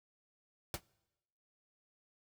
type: noise with exponential decay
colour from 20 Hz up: pink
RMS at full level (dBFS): -33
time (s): 0.74-0.81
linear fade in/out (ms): 1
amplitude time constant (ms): 15
effects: noise-tail reverb RT60 1.0 s tail -25 dB re dry